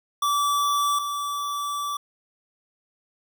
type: tone pair in turn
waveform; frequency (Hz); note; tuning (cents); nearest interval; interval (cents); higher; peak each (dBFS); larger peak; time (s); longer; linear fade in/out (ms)
square; 1157 / 1157; D6 / D6; -26 / -26; unison; 0; neither; -21 / -27; first; 0.22-0.99 / 0.99-1.97; second; 5
effects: none